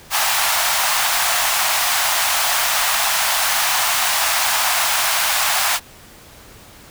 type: high-pass noise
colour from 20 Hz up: pink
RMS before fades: -18 dBFS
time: 0.1-5.8 s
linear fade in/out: 50 ms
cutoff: 690 Hz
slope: 48 dB/octave
effects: pink hiss -43 dBFS RMS until 6.9 s